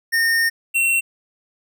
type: tone pair in turn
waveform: square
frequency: 1831 / 2722 Hz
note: A#6 / F7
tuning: -32 / -45 cents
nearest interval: perfect fifth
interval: 687 cents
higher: second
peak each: -16 dBFS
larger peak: neither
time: 0.12-0.5 / 0.74-1.01 s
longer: first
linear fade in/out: 20 ms
effects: none